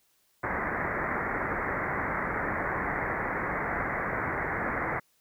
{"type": "low-pass noise", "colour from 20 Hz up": "white", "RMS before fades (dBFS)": -31, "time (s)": [0.43, 5], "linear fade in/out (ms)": 10, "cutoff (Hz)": 2100, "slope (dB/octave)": 96, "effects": ["white hiss -69 dBFS RMS until 5.2 s"]}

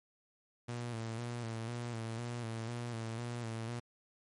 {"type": "tone with vibrato", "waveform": "sawtooth", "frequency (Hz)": 116.54, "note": "A#2", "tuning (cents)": 0, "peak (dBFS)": -34, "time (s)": [0.68, 3.8], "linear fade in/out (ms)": 10, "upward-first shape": "square", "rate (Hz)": 2, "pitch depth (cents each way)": 49, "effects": ["MP3 48 kbps"]}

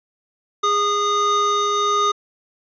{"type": "tone pair together", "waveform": "square", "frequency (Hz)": [411, 1231.6], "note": ["G#4", "D#6"], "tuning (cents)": [-18, -18], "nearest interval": "octave + perfect fifth", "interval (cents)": 1900, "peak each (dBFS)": [-24, -18], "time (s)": [0.63, 2.12], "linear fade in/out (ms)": 10, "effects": ["resampled to 16000 Hz"]}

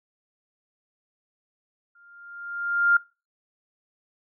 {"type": "tone with exponential growth", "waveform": "sine", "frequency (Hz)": 1400, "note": "F6", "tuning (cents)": 4, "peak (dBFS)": -14, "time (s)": [1.95, 2.97], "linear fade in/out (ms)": 5, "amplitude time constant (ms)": 220, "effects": ["noise-tail reverb RT60 0.3 s tail -23 dB re dry"]}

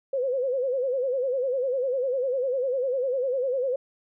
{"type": "tone with vibrato", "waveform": "sine", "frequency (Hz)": 519, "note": "C5", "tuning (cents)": -14, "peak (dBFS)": -23, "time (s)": [0.13, 3.76], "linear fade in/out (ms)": 5, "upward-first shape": "sine", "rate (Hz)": 10, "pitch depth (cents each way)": 110, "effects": []}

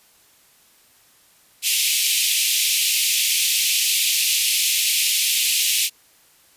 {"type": "high-pass noise", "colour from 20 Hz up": "pink", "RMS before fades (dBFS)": -19, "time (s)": [1.62, 5.9], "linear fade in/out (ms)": 50, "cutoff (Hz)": 2400, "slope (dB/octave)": 48, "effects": ["white hiss -55 dBFS RMS until 6.56 s", "resampled to 32000 Hz"]}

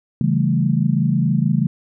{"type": "chord", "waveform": "sine", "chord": "A dominant seventh", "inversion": "first", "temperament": "equal with one note detuned", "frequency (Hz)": [138.59, 164.81, 195.32, 220], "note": ["C#3", "E3", "G3", "A3"], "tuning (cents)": [0, 0, -6, 0], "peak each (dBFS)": [-19, -19, -22, -21], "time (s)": [0.21, 1.67], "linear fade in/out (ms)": 2, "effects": []}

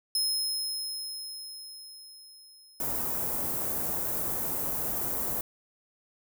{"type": "tone with exponential decay", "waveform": "sawtooth", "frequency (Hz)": 5150, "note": "E8", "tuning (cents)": -41, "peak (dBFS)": -22, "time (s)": [0.15, 3.7], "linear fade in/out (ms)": 2, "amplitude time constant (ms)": 770}
{"type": "band-stop noise", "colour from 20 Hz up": "white", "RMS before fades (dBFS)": -31, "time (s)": [2.8, 5.41], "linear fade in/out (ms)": 2, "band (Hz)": [840, 14000], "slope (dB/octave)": 12}
{"effects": []}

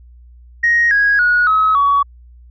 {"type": "tone with pitch steps", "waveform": "sine", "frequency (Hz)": [1875, 1651.2, 1454.2, 1280.7, 1127.8], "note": ["A#6", "G#6", "F#6", "D#6", "C#6"], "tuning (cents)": [10, -10, -30, 50, 30], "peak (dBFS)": -9, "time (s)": [0.63, 2.03], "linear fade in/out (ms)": 10, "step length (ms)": 280, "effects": ["tanh soft clip ceiling -5 dBFS", "added 60 Hz sine -39 dBFS peak until 2.5 s"]}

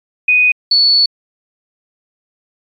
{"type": "tone pair in turn", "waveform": "sine", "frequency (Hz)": [2489, 4435], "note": ["D#7", "C#8"], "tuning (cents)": [0, 0], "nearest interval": "minor seventh", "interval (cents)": 1000, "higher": "second", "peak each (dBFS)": -7, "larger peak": "neither", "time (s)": [[0.28, 0.52], [0.71, 1.06]], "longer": "second", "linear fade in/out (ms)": 5, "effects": ["MP3 96 kbps"]}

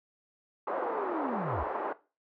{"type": "band-pass noise", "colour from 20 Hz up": "white", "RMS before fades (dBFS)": -34, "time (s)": [0.67, 1.93], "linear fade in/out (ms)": 5, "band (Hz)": [330, 1100], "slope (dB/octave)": 24}
{"type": "linear sweep", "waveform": "sine", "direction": "down", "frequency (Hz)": [554.4, 58.27], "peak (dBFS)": -34, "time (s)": [0.74, 1.64], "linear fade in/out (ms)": 10}
{"effects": ["noise-tail reverb RT60 0.3 s tail -17 dB re dry"]}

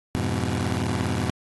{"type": "chord", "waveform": "20% pulse", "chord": "F diminished", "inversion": "none", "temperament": "just", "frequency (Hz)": [87.31, 104.77, 125.72], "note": ["F2", "Ab2", "Cb3"], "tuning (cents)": [0, 16, 31], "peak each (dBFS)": -23, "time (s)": [0.15, 1.3], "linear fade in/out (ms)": 0, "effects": ["AAC 32 kbps"]}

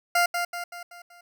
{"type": "tone with echo", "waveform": "20% pulse", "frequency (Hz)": 699, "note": "F5", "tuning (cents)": 1, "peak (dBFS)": -14, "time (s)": [0.15, 0.26], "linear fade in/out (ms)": 5, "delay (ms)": 190, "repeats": 5, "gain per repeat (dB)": -6, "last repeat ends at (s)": 1.21, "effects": []}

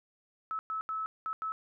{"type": "tone bursts at uneven times", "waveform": "sine", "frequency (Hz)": 1300, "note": "E6", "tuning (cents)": -24, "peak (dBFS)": -32, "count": 5, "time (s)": [[0.51, 0.59], [0.7, 0.81], [0.89, 1.06], [1.26, 1.33], [1.42, 1.52]], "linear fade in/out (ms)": 0, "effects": []}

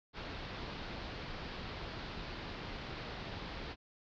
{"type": "low-pass noise", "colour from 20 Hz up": "pink", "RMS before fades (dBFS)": -44, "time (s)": [0.13, 3.76], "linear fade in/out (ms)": 50, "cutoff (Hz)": 4800, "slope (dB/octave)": 48, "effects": []}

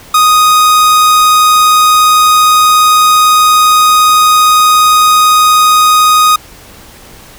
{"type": "tone", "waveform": "45% pulse", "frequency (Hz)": 1244.5, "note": "D#6", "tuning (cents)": 0, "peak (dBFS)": -4, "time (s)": [0.14, 6.36], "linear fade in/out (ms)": 5, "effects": ["pink hiss -35 dBFS RMS until 7.38 s"]}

